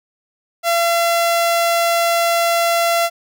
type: tone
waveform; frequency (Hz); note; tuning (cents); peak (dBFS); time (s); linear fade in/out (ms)
sawtooth; 680; F5; -46; -10; 0.63-3.1; 50
effects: none